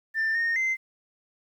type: tone with pitch steps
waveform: sine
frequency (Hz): 1785 / 1843 / 2073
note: A6 / A#6 / C7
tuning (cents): +24 / -20 / -17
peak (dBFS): -21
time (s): 0.14-0.77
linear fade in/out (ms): 50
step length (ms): 210
effects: tanh soft clip ceiling -21 dBFS + 10-bit